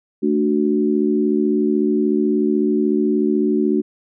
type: chord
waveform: sine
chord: D major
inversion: second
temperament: equal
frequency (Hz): 220 / 293.7 / 370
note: A3 / D4 / F#4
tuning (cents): 0 / 0 / 0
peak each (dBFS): -19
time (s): 0.22-3.82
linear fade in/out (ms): 20
effects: none